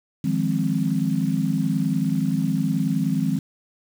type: chord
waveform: sine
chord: F minor seventh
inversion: third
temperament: equal with one note detuned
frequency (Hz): 155.56 / 174.61 / 205.4 / 261.6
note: Eb3 / F3 / Ab3 / C4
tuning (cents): 0 / 0 / -19 / 0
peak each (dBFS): -25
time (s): 0.24-3.39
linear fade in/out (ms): 5
effects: 7-bit